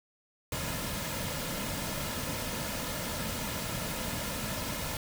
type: noise with comb filter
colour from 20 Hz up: pink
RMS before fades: -35 dBFS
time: 0.52-4.97 s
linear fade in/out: 2 ms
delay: 2.6 ms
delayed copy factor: -0.5
effects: none